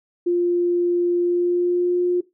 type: tone with pitch glide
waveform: sine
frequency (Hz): 350 to 355.7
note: F4 to F4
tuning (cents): +4 to +32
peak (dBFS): -16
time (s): 0.26-2.21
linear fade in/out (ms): 10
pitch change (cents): +28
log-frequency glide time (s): 1.21-2.02
effects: noise-tail reverb RT60 0.2 s tail -18 dB re dry